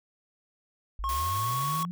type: linear sweep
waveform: sine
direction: up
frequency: 45.73 to 180 Hz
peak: -32 dBFS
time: 0.99-1.91 s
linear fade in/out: 0 ms
type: tone with pitch glide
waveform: triangle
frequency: 1083 to 1110.2 Hz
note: C#6 to C#6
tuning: -41 to +2 cents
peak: -26 dBFS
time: 1.04-1.85 s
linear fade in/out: 0 ms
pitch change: +43 cents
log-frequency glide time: 1.21-1.59 s
type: noise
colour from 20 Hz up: white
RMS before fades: -38 dBFS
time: 1.09-1.83 s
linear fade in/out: 0 ms
effects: none